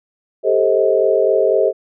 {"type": "chord", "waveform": "sine", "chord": "A half-diminished seventh", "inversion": "third", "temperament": "just", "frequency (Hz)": [396, 440, 528, 633.6], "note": ["G4", "A4", "C5", "Eb5"], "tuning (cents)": [18, 0, 16, 31], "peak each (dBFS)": -17, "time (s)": [0.43, 1.73], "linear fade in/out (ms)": 50, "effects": []}